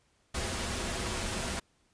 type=noise with comb filter; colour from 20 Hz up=pink; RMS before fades=-34 dBFS; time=0.34-1.6 s; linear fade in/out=10 ms; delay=6.8 ms; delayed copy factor=-0.5; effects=pink hiss -70 dBFS RMS until 1.93 s + resampled to 22050 Hz